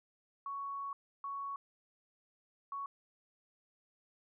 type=tone bursts at uneven times; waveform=sine; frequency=1114 Hz; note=C#6; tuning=8 cents sharp; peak=-38 dBFS; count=3; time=0.46-0.93 / 1.24-1.56 / 2.72-2.86 s; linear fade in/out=2 ms; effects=none